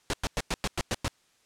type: noise bursts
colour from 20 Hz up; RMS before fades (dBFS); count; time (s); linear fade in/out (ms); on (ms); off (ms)
pink; -28; 8; 0.1-1.08; 0; 35; 100
effects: white hiss -66 dBFS RMS until 1.45 s + low-pass 8000 Hz 12 dB/octave